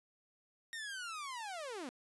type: linear sweep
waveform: sawtooth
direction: down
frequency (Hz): 1864.7 to 231.4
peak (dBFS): -38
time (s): 0.73-1.89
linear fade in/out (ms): 0
effects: resampled to 24000 Hz